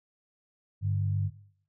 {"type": "tone pair together", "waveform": "sine", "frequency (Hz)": [99.99, 147.5], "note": ["G2", "D3"], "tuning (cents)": [35, 8], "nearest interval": "perfect fifth", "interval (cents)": 673, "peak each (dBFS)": [-26, -33], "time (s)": [0.81, 1.31], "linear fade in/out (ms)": 50, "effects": ["noise-tail reverb RT60 0.6 s tail -18 dB re dry"]}